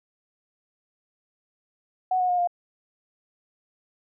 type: tone with pitch steps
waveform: sine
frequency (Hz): 742 / 728.8 / 715.9 / 703.2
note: F#5 / F#5 / F5 / F5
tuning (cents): +5 / -26 / +43 / +12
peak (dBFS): -20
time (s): 2.11-2.474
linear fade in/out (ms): 5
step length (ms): 91
effects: none

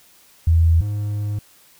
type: tone pair in turn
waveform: sine / triangle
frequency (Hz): 82.41 / 103.83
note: E2 / G#2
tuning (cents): 0 / 0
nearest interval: major third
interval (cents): 400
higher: second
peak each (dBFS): -11 / -19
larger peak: first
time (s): 0.47-0.81 / 0.81-1.39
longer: second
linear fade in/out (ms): 5
effects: white hiss -52 dBFS RMS until 1.79 s

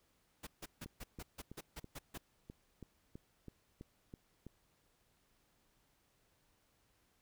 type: noise bursts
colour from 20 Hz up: pink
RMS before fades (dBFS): -47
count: 10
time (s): 0.43-2.18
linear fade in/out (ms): 10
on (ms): 40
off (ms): 150
type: click train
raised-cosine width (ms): 3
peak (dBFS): -36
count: 12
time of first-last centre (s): 0.86-4.467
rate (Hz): 3.05
effects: pink hiss -75 dBFS RMS until 7.21 s

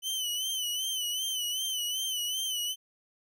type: tone with vibrato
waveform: sawtooth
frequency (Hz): 3028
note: F#7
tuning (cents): +39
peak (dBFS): -27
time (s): 0.02-2.76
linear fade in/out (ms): 50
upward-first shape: sine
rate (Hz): 2.6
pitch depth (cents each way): 73
effects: none

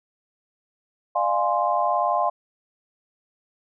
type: chord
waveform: sine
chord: D half-diminished seventh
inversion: none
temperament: equal with one note detuned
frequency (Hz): 600.7 / 698.5 / 830.6 / 1046.5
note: D5 / F5 / Ab5 / C6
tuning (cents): +39 / 0 / 0 / 0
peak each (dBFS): -27 / -23 / -26 / -24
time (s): 1.15-2.3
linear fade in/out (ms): 10
effects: none

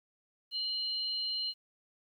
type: tone pair together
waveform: sine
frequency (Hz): 2941 / 4159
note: F#7 / C8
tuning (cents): -11 / -11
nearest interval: tritone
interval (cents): 600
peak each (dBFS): -38 / -33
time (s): 0.51-1.54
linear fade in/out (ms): 50
effects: 11-bit

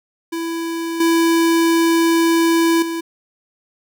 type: tone with level steps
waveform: square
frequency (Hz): 332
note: E4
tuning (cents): +12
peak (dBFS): -22 / -13 / -22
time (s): 0.32-3.01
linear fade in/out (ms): 10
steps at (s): 1 / 2.82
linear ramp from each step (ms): 5
effects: none

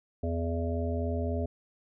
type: harmonic tone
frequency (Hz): 83.6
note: E2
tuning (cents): +25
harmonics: 1 / 3 / 5 / 7 / 8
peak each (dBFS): -30 / -35 / -37 / -38 / -39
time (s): 0.23-1.46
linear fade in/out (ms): 5
effects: none

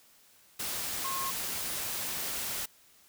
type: tone in noise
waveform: sine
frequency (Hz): 1075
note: C6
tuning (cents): +47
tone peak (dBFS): -34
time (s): 1.04-1.31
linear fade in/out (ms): 10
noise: white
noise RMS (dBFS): -35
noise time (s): 0.59-2.66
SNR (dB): -2
effects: white hiss -61 dBFS RMS until 3.08 s

